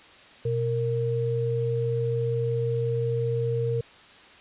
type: tone pair together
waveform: sine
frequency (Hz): 122.6 / 462.9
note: B2 / A#4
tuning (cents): -12 / -12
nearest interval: octave + major seventh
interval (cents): 2300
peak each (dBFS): -26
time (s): 0.45-3.81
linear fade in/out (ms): 5
effects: white hiss -50 dBFS RMS until 4.4 s + resampled to 8000 Hz